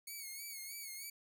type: tone with vibrato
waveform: 5% pulse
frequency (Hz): 2217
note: C#7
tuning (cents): 0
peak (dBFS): -35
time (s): 0.07-1.1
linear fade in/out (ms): 5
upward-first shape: sine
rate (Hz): 3.2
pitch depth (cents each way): 70
effects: none